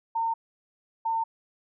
sine tone pair in turn, 911 / 904.7 Hz, A#5 / A5, -40 / +48 cents, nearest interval unison, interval 12 cents, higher first, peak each -24 dBFS, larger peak neither, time 0.15-0.34 / 1.05-1.24 s, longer neither, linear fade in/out 10 ms, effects none

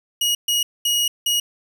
sawtooth tone bursts at uneven times, 2893 Hz, F#7, 40 cents flat, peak -14 dBFS, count 4, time 0.21-0.35 / 0.48-0.63 / 0.85-1.08 / 1.26-1.4 s, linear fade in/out 5 ms, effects none

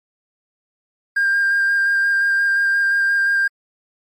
triangle tone with vibrato, 1600 Hz, G6, 35 cents sharp, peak -11 dBFS, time 1.16-3.48 s, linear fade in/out 10 ms, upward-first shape square, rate 5.7 Hz, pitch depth 11 cents each way, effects tanh soft clip ceiling -10 dBFS + MP3 64 kbps

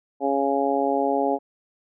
harmonic tone, 138.6 Hz, C#3, in tune, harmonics 2 / 3 / 4 / 5 / 6, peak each -26 / -26 / -26 / -26 / -26 dBFS, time 0.2-1.39 s, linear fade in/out 50 ms, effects none

